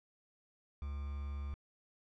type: tone with quantisation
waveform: triangle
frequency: 70.9 Hz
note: C#2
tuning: 40 cents sharp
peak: -36 dBFS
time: 0.82-1.54 s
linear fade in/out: 0 ms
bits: 9
effects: low-pass 3000 Hz 12 dB/octave